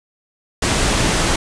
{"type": "low-pass noise", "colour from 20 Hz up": "pink", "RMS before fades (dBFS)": -17, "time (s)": [0.62, 1.36], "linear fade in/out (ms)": 5, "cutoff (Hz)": 9500, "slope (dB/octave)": 48, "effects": []}